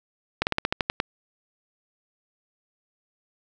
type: slowing click train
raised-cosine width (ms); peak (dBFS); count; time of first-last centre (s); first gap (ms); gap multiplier
0.3; -6; 9; 0.42-1.001; 49; 1.11
effects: none